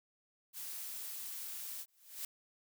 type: noise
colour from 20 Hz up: blue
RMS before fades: -44 dBFS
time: 0.53-1.86 s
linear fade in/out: 50 ms
type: noise with exponential growth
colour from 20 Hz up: blue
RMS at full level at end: -39 dBFS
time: 1.88-2.25 s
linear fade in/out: 2 ms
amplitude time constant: 80 ms
effects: none